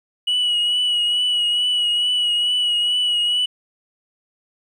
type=tone with vibrato; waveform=sine; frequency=2927 Hz; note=F#7; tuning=19 cents flat; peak=-14 dBFS; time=0.27-3.46 s; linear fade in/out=10 ms; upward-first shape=triangle; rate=2.3 Hz; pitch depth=32 cents each way; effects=tanh soft clip ceiling -15 dBFS + 9-bit